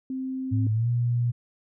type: tone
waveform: sine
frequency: 261.6 Hz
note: C4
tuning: in tune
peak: -28 dBFS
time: 0.1-0.67 s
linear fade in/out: 2 ms
type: tone with pitch glide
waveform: sine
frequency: 108.3 to 120.17 Hz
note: A2 to B2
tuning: -27 to -47 cents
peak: -21 dBFS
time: 0.51-1.32 s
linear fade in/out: 20 ms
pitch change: +180 cents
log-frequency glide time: 0.72-0.89 s
effects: none